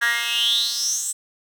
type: tone with high-pass filter sweep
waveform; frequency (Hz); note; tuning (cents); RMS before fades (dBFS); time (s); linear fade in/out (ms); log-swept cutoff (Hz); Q
10% pulse; 235.2; A#3; +16; -22; 0.01-1.13; 20; 1700 to 8100; 9.1
effects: none